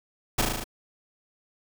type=noise with echo; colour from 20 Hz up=pink; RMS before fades=-22 dBFS; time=0.38-0.42 s; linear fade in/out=10 ms; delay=37 ms; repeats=6; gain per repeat=-2 dB; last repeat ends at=0.642 s; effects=none